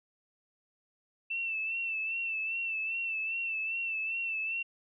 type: tone with vibrato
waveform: sine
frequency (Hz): 2670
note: E7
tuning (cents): +22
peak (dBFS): -31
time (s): 1.3-4.63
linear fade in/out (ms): 10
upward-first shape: sine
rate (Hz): 2.5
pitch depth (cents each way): 44
effects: none